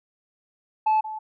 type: tone with echo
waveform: sine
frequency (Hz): 867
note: A5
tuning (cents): -26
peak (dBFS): -15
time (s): 0.86-1.01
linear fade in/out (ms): 10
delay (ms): 180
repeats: 1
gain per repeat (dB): -15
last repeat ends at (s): 1.19
effects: tanh soft clip ceiling -16 dBFS